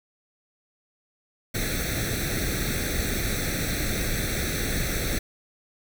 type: noise with comb filter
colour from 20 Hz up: pink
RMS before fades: -27 dBFS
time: 1.54-5.19 s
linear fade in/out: 10 ms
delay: 0.5 ms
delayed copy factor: +0.9
effects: none